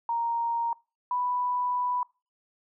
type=tone pair in turn; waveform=sine; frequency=932.3 / 988.5 Hz; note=A#5 / B5; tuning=0 / +1 cents; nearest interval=minor second; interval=101 cents; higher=second; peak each=-25 dBFS; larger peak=neither; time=0.09-0.73 / 1.11-2.03 s; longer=second; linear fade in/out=2 ms; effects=noise-tail reverb RT60 0.3 s tail -24 dB re dry